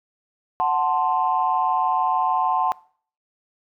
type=chord; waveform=sine; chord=F# diminished; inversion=none; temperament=equal; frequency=740 / 880 / 1046.5 Hz; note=F#5 / A5 / C6; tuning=0 / 0 / 0 cents; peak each=-22 dBFS; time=0.6-2.72 s; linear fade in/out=0 ms; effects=noise-tail reverb RT60 0.5 s tail -22 dB re dry + tanh soft clip ceiling -8 dBFS